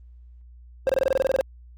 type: tone bursts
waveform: triangle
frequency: 532 Hz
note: C5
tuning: 29 cents sharp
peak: -15 dBFS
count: 12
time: 0.87-1.41 s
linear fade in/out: 0 ms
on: 23 ms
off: 24 ms
effects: added 60 Hz sine -44 dBFS peak until 1.77 s + Opus 24 kbps